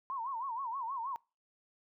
sine tone with vibrato, 1000 Hz, B5, 21 cents sharp, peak -35 dBFS, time 0.1-1.16 s, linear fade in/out 0 ms, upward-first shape sine, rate 6.3 Hz, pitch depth 190 cents each way, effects noise-tail reverb RT60 0.3 s tail -25 dB re dry

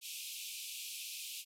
pink band-pass noise, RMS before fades -45 dBFS, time 0.01-1.45 s, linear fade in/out 50 ms, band 2400 to 15000 Hz, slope 96 dB/octave, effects none

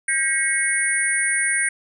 sine tone cluster, 1600 / 1916 / 2194 / 9320 Hz, G6 / A#6 / C#7 / D9, +35 / +47 / -18 / -14 cents, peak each -25 / -24 / -23 / -23 dBFS, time 0.08-1.69 s, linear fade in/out 5 ms, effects none

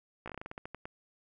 slowing click train, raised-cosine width 0.5 ms, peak -26 dBFS, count 13, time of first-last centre 0.26-0.855 s, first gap 16 ms, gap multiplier 1.19, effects none

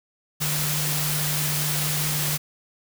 sine tone in noise, 150 Hz, D3, 37 cents sharp, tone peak -27 dBFS, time 0.4-2.38 s, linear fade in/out 20 ms, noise white, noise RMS -26 dBFS, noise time 0.4-2.38 s, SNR -4 dB, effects none

